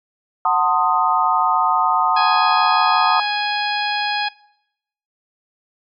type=chord; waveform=sine; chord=F# diminished seventh; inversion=none; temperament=equal with one note detuned; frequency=740 / 896.4 / 1046.5 / 1244.5 Hz; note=F#5 / A5 / C6 / Eb6; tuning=0 / +32 / 0 / 0 cents; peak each=-20 / -18 / -21 / -18 dBFS; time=0.45-3.2 s; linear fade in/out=2 ms
type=harmonic tone; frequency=830.6 Hz; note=G#5; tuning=in tune; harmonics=1 / 2 / 3 / 4 / 5 / 6; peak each=-21 / -24 / -26 / -27 / -28 / -29 dBFS; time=2.16-4.29 s; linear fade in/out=10 ms
effects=noise-tail reverb RT60 0.8 s tail -22 dB re dry + MP3 96 kbps